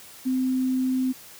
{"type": "tone", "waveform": "sine", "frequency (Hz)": 258.3, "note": "C4", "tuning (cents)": -22, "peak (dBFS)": -21, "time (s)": [0.25, 1.13], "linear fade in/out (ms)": 20, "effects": ["white hiss -46 dBFS RMS until 1.39 s", "high-pass 60 Hz 12 dB/octave"]}